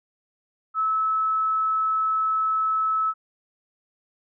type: tone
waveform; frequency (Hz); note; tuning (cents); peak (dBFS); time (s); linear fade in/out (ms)
sine; 1300; E6; -24; -20; 0.74-3.14; 50
effects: none